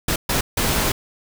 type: noise bursts at uneven times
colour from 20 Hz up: pink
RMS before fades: -20 dBFS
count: 3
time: 0.08-0.16 / 0.29-0.41 / 0.57-0.92 s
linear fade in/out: 5 ms
effects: none